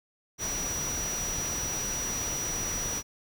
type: tone in noise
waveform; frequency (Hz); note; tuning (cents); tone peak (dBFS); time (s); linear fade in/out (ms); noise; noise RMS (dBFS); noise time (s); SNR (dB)
sine; 5830; F#8; -26; -31; 0.38-3.03; 50; pink; -36; 0.38-3.03; +2
effects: none